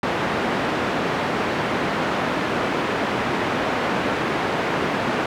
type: band-pass noise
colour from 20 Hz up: pink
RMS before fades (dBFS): -23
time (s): 0.03-5.26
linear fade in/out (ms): 2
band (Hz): 200 to 2100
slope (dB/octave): 12
effects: none